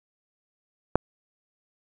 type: click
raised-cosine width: 1 ms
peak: -4 dBFS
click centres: 0.956 s
effects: none